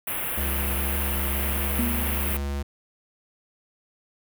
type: band-stop noise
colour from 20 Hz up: white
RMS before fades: -29 dBFS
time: 0.07-2.37 s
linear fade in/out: 5 ms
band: 3100 to 10000 Hz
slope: 48 dB/octave
type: tone with pitch glide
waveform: square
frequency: 69.2 to 70.21 Hz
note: C#2 to C#2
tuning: -2 to +23 cents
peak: -27 dBFS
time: 0.37-2.63 s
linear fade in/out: 10 ms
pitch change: +25 cents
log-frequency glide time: 1.48-1.79 s
type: tone with exponential decay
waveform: sine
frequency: 237.7 Hz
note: A#3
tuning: 34 cents sharp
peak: -22 dBFS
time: 1.79-2.53 s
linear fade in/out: 0 ms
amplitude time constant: 160 ms
effects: none